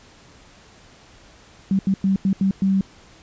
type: tone bursts at uneven times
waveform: sine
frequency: 193 Hz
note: G3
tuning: 27 cents flat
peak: -15 dBFS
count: 6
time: 1.71-1.79 / 1.87-1.94 / 2.04-2.16 / 2.25-2.33 / 2.41-2.51 / 2.62-2.81 s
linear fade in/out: 2 ms
effects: pink hiss -49 dBFS RMS until 3.22 s + resampled to 16000 Hz